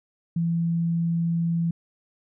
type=tone; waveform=sine; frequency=167.9 Hz; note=E3; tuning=32 cents sharp; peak=-21 dBFS; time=0.36-1.71 s; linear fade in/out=5 ms; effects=none